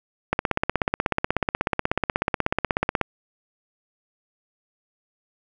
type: click train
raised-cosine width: 0.5 ms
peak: -5 dBFS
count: 45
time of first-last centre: 0.33-3.013 s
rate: 16.4 Hz
effects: none